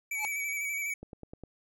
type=tone with vibrato; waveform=square; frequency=2286 Hz; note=D7; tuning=47 cents flat; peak=-32 dBFS; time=0.11-0.94 s; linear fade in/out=5 ms; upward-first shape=square; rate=12 Hz; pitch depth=27 cents each way
type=tone with exponential growth; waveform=square; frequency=855 Hz; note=A5; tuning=50 cents flat; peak=-30 dBFS; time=0.13-0.25 s; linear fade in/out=0 ms; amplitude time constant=24 ms
type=click train; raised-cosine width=2 ms; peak=-30 dBFS; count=5; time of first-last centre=1.03-1.437 s; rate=9.84 Hz
effects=none